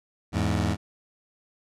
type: tone pair together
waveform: 20% pulse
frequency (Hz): 82.41 / 103.83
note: E2 / G#2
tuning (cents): 0 / 0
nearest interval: major third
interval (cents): 400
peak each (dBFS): -21 / -21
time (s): 0.32-0.77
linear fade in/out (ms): 50
effects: low-pass 9000 Hz 12 dB/octave